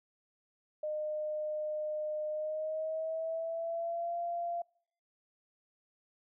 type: tone with pitch glide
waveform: sine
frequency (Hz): 610 to 688.7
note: D#5 to F5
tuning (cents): -34 to -24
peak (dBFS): -33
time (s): 0.83-4.62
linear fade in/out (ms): 5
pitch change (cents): +210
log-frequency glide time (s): 2.29-4.17
effects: noise-tail reverb RT60 0.6 s tail -26 dB re dry